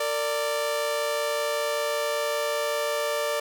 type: tone pair together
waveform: sawtooth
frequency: 456.8 / 587.3 Hz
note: A#4 / D5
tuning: -35 / 0 cents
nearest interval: major third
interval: 435 cents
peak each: -27 / -22 dBFS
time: 0-3.4 s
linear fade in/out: 5 ms
effects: none